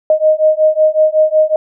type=beating tone pair; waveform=sine; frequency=619 / 624.4 Hz; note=D#5 / D#5; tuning=-9 / +6 cents; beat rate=5.4 Hz; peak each=-11 dBFS; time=0.1-1.56 s; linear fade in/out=2 ms; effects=none